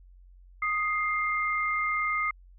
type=tone pair together; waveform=sine; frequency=1244.5 / 2106 Hz; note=D#6 / C7; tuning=0 / +11 cents; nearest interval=major sixth; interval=911 cents; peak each=-28 dBFS; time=0.62-2.31 s; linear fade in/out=5 ms; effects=added 45 Hz sine -50 dBFS peak until 2.58 s